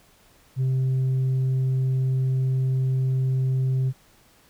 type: tone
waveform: sine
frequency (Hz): 130.81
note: C3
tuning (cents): 0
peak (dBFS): -17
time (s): 0.56-3.93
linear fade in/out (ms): 50
effects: tanh soft clip ceiling -19 dBFS + pink hiss -57 dBFS RMS until 4.49 s